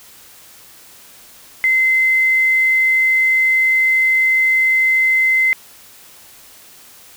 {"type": "tone with quantisation", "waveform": "sine", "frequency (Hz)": 2063, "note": "C7", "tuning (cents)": -25, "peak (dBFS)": -11, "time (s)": [1.64, 5.53], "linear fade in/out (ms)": 0, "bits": 6, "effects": ["white hiss -43 dBFS RMS until 7.16 s"]}